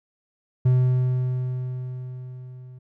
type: tone with level ramp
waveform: triangle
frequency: 126.9 Hz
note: B2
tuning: 47 cents sharp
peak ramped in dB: -12 to -38 dBFS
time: 0.65-2.79 s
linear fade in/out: 10 ms
effects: none